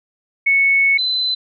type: tone pair in turn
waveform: sine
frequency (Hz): 2209 / 4033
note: C#7 / B7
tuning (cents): -7 / +36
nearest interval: minor seventh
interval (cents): 1043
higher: second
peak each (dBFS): -11 / -16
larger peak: first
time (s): 0.46-0.98 / 0.98-1.35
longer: first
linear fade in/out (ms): 10
effects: none